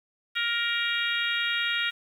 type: harmonic tone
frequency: 469.4 Hz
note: A#4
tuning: 12 cents sharp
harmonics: 3 / 4 / 5 / 6 / 7 / 8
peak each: -30 / -31 / -32 / -33 / -33 / -34 dBFS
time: 0.35-1.91 s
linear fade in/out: 20 ms
effects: 9-bit